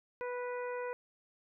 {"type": "harmonic tone", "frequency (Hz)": 492.2, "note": "B4", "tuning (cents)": -6, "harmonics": [1, 2, 3, 4, 5], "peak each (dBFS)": [-37, -43, -47, -50, -53], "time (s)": [0.21, 0.93], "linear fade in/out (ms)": 0, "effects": []}